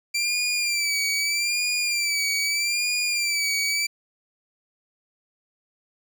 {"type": "tone with vibrato", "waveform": "20% pulse", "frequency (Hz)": 2349, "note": "D7", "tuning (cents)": 0, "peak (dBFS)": -17, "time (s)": [0.14, 3.87], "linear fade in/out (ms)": 10, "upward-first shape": "sine", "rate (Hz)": 0.8, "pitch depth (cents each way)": 66, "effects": []}